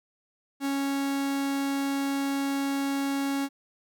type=tone; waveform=45% pulse; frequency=276.6 Hz; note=C#4; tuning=4 cents flat; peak=-26 dBFS; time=0.6-3.49 s; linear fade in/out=50 ms; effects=none